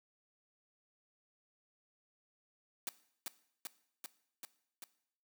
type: noise with echo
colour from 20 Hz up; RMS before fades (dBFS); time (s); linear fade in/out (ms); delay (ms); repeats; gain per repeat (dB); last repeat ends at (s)
white; -39; 2.87-2.89; 0; 390; 5; -2; 4.84
effects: noise-tail reverb RT60 0.7 s tail -18 dB re dry + high-pass 200 Hz 12 dB/octave